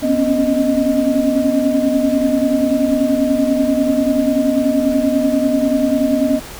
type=tone cluster; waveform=sine; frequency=245.8 / 269.5 / 279.8 / 621 Hz; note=B3 / C#4 / C#4 / D#5; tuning=-8 / -49 / +16 / -3 cents; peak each=-18 dBFS; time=0.02-6.4 s; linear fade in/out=20 ms; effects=pink hiss -33 dBFS RMS until 6.59 s